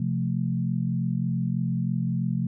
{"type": "chord", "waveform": "sine", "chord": "F major", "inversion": "second", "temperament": "equal with one note detuned", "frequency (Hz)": [130.81, 174.11, 220], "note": ["C3", "F3", "A3"], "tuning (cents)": [0, -5, 0], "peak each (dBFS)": [-27, -27, -30], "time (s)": [0, 2.47], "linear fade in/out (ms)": 5, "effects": []}